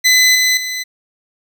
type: tone with level steps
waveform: 20% pulse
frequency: 2015 Hz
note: B6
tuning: 34 cents sharp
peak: -3 / -6 / -15 dBFS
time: 0.04-0.84 s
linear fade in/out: 20 ms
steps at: 0.35 / 0.57 s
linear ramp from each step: 2 ms
effects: none